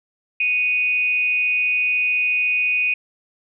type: tone with amplitude modulation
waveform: sine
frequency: 2489 Hz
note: D#7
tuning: in tune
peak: -14 dBFS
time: 0.4-2.94 s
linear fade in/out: 5 ms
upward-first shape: sine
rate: 266 Hz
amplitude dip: 55%
effects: none